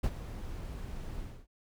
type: noise with ADSR envelope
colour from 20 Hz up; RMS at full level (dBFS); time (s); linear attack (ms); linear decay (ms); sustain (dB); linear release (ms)
brown; -27; 0.03-1.47; 13; 53; -13; 280
effects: none